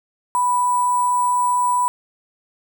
sine tone with sample-and-hold, 987.8 Hz, B5, in tune, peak -15 dBFS, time 0.35-1.88 s, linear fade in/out 0 ms, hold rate 8820 Hz, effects none

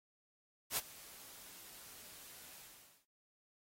white noise with ADSR envelope, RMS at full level -34 dBFS, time 0.7-3.06 s, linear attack 71 ms, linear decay 34 ms, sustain -21 dB, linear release 510 ms, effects AAC 48 kbps

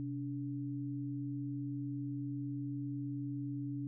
sine tone pair together, 128.63 / 286.6 Hz, C3 / D4, -29 / -42 cents, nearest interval octave + major second, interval 1387 cents, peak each -40 / -39 dBFS, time 0-3.87 s, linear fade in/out 0 ms, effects none

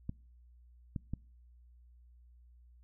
clicks, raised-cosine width 5 ms, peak -24 dBFS, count 3, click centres 0.094 / 0.962 / 1.136 s, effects noise-tail reverb RT60 0.5 s tail -26 dB re dry + added 60 Hz sine -57 dBFS peak until 2.83 s

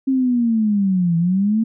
sine linear two-way sweep, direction down then up, 270 to 164.81 to 227.9 Hz, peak -14 dBFS, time 0.07-1.64 s, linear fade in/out 10 ms, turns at 1.17 s, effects none

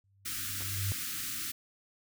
sine tone with exponential growth, 98 Hz, G2, in tune, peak -28 dBFS, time 0.04-0.92 s, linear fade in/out 0 ms, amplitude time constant 190 ms
white band-stop noise, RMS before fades -37 dBFS, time 0.25-1.52 s, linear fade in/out 10 ms, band 350 to 1200 Hz, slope 96 dB/octave
clicks, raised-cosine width 1 ms, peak -35 dBFS, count 2, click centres 0.607 / 0.622 s
effects none

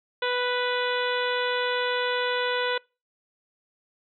harmonic tone, 493.9 Hz, B4, in tune, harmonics 1 / 2 / 3 / 4 / 5 / 6 / 7 / 8, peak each -27 / -31 / -30 / -35 / -36 / -37 / -34 / -39 dBFS, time 0.22-2.78 s, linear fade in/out 5 ms, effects noise-tail reverb RT60 0.3 s tail -26 dB re dry

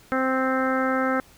harmonic tone, 261.6 Hz, C4, in tune, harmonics 1 / 2 / 3 / 4 / 5 / 6 / 7 / 8, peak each -25 / -26 / -31 / -36 / -27 / -30 / -36 / -38 dBFS, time 0.12-1.2 s, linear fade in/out 0 ms, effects pink hiss -53 dBFS RMS until 1.37 s

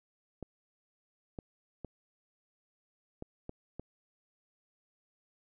clicks, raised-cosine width 2 ms, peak -27 dBFS, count 6, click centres 0.427 / 1.388 / 1.847 / 3.224 / 3.494 / 3.796 s, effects none

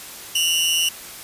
sawtooth tone pair together, 2794 / 2960 Hz, F7 / F#7, 0 / 0 cents, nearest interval minor second, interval 100 cents, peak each -17 dBFS, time 0.35-0.89 s, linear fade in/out 5 ms, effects white hiss -37 dBFS RMS until 1.23 s + resampled to 32000 Hz

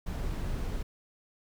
brown noise, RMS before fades -33 dBFS, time 0.06-0.83 s, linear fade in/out 10 ms, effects none

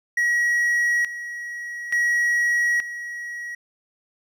triangle tone with tremolo, 1911 Hz, A#6, 43 cents sharp, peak -16 dBFS, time 0.17-3.55 s, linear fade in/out 5 ms, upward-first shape square, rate 0.57 Hz, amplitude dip 75%, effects none

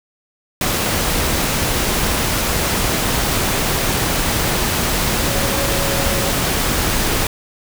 sine tone in noise, 554.4 Hz, C#5, in tune, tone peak -25 dBFS, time 5.27-6.3 s, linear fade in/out 2 ms, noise pink, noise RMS -18 dBFS, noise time 0.61-7.27 s, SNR -10 dB, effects none

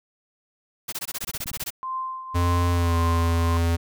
white noise bursts, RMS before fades -30 dBFS, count 13, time 0.88-1.705 s, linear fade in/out 10 ms, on 45 ms, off 20 ms
click train, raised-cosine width 5 ms, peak -28 dBFS, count 8, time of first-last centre 1.24-1.625 s, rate 18.2 Hz
sine tone with tremolo, 1043 Hz, C6, 6 cents flat, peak -25 dBFS, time 1.83-3.57 s, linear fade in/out 0 ms, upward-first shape triangle, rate 1.8 Hz, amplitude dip 70%
square tone with pitch glide, 87.31 to 84.24 Hz, F2 to E2, 0 to +38 cents, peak -20 dBFS, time 2.34-3.77 s, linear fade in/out 20 ms, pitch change -62 cents, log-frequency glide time 2.72-2.96 s
effects none

